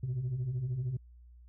sine beating tone pair, 115.7 / 128.7 Hz, A#2 / C3, -13 / -28 cents, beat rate 13 Hz, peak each -37 / -30 dBFS, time 0.03-0.97 s, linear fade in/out 5 ms, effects tanh soft clip ceiling -29 dBFS + added 60 Hz sine -52 dBFS peak until 1.48 s

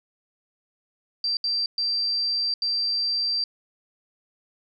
sine tone bursts at uneven times, 4699 Hz, D8, in tune, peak -22 dBFS, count 4, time 1.24-1.37 / 1.44-1.66 / 1.78-2.54 / 2.62-3.44 s, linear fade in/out 2 ms, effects none

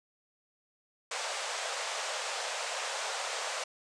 pink band-pass noise, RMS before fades -36 dBFS, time 1.11-3.64 s, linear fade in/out 5 ms, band 500 to 8600 Hz, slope 48 dB/octave, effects none

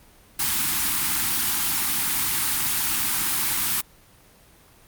white band-stop noise, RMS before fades -23 dBFS, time 0.39-3.81 s, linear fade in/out 5 ms, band 360 to 770 Hz, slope 96 dB/octave, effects pink hiss -53 dBFS RMS until 4.87 s + Opus 24 kbps

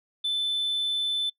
sine tone, 3520 Hz, A7, in tune, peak -22 dBFS, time 0.24-1.3 s, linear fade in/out 10 ms, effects noise-tail reverb RT60 0.1 s tail -24 dB re dry + tanh soft clip ceiling -23 dBFS

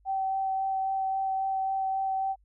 sine tone with vibrato, 770 Hz, G5, 31 cents flat, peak -26 dBFS, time 0.05-2.36 s, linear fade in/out 50 ms, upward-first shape sine, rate 3.7 Hz, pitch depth 9 cents each way, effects added 50 Hz sine -60 dBFS peak until 2.44 s

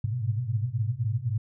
sine tone cluster, 103.7 / 107.5 / 119 / 127.1 Hz, G#2 / A2 / A#2 / C3, -2 / -40 / +36 / -50 cents, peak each -31 dBFS, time 0.04-1.38 s, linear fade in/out 5 ms, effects none

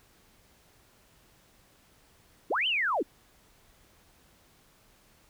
sine linear two-way sweep, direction up then down, 220.9 to 3136 to 220.9 Hz, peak -25 dBFS, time 2.5-3.03 s, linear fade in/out 10 ms, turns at 2.67 s, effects pink hiss -62 dBFS RMS until 5.29 s

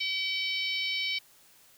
harmonic tone with a mistuned harmonic, 764 Hz, G5, 45 cents flat, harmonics 3 / 4 / 5 / 6 / 7, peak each -32 / -34 / -36 / -38 / -39 dBFS, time 0-1.19 s, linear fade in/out 10 ms, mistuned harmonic 6, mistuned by -34 cents, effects white hiss -59 dBFS RMS until 1.77 s

